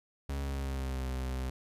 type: tone with pitch glide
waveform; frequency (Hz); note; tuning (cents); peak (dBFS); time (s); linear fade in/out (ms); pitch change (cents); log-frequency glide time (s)
40% pulse; 69.3 to 64.66; C#2 to C2; 0 to -20; -32; 0.29-1.5; 5; -120; 0.42-1.07
effects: resampled to 32000 Hz + 11-bit